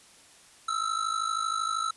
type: ring-modulated tone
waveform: square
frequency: 1318.5 Hz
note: E6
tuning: in tune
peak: -25 dBFS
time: 0.68-1.91 s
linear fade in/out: 5 ms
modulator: 26.4 Hz
effects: white hiss -55 dBFS RMS until 1.96 s + resampled to 24000 Hz